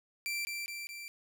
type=tone with echo; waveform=sawtooth; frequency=2349 Hz; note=D7; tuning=in tune; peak=-30 dBFS; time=0.26-0.45 s; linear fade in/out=0 ms; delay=210 ms; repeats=3; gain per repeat=-3 dB; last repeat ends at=1.08 s; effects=none